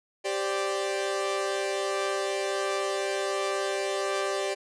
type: chord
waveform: sawtooth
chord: G suspended fourth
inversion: none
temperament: equal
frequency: 392 / 523.3 / 587.3 Hz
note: G4 / C5 / D5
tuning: 0 / 0 / 0 cents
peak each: -26 / -32 / -27 dBFS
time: 0.24-4.55 s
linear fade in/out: 20 ms
effects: resampled to 22050 Hz